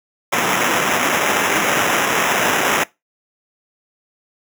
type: noise with sample-and-hold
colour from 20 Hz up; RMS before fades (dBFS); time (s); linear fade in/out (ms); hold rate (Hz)
white; -17; 0.32-2.84; 10; 4410
effects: noise-tail reverb RT60 0.2 s tail -21 dB re dry + high-pass 200 Hz 12 dB/octave